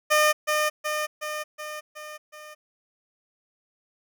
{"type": "tone with echo", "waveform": "15% pulse", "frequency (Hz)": 607, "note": "D#5", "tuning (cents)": -43, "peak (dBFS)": -11, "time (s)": [0.1, 0.33], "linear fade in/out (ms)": 20, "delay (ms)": 370, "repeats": 6, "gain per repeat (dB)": -4, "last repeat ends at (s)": 2.55, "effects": []}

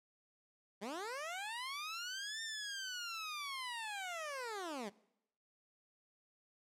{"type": "linear two-way sweep", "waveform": "15% pulse", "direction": "up then down", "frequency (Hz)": [185, 1817, 185], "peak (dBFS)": -35, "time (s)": [0.81, 4.9], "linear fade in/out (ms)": 20, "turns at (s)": 2.42, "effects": ["noise-tail reverb RT60 0.8 s tail -22 dB re dry", "low-pass 10000 Hz 12 dB/octave"]}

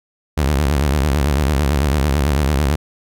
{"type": "tone with vibrato", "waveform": "sawtooth", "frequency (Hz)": 71.3, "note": "C#2", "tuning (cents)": 49, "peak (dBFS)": -10, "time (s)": [0.37, 2.76], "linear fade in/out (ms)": 10, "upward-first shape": "sine", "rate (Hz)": 9, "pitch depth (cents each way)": 160, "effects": []}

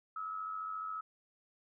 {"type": "tone with amplitude modulation", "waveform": "sine", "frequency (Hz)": 1290, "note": "E6", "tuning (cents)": -38, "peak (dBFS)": -35, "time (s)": [0.16, 1.01], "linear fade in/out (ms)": 5, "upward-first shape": "sine", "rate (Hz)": 94.3, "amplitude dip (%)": 55, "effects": []}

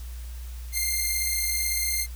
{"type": "beating tone pair", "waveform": "5% pulse", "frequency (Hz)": [2093, 2111], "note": ["C7", "C7"], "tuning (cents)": [0, 15], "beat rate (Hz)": 18, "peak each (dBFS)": [-19, -16], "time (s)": [0.72, 2.07], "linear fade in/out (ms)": 50, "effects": ["added 60 Hz sine -34 dBFS peak until 2.15 s", "white hiss -50 dBFS RMS until 2.15 s"]}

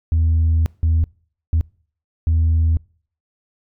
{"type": "tone bursts at uneven times", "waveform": "sine", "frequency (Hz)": 81, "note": "E2", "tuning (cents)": -30, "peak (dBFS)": -11, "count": 4, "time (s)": [[0.12, 0.66], [0.83, 1.04], [1.53, 1.61], [2.27, 2.77]], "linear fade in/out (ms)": 0, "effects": ["noise-tail reverb RT60 0.5 s tail -26 dB re dry", "tanh soft clip ceiling -11 dBFS"]}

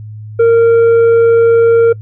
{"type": "tone with tanh clipping", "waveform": "triangle", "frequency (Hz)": 461.9, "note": "A#4", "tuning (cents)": -16, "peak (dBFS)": -5, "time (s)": [0.39, 1.93], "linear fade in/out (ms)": 10, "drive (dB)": 9, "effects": ["noise-tail reverb RT60 0.1 s tail -24 dB re dry", "added 107 Hz sine -25 dBFS peak until 2.01 s"]}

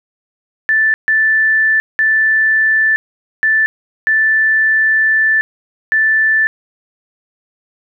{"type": "tone bursts at uneven times", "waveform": "sine", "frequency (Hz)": 1760, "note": "A6", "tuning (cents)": 0, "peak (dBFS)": -9, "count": 6, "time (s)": [[0.69, 0.94], [1.08, 1.8], [1.99, 2.96], [3.43, 3.66], [4.07, 5.41], [5.92, 6.47]], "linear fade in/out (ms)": 0, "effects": []}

